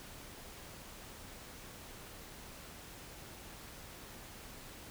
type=silence; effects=pink hiss -51 dBFS RMS until 4.9 s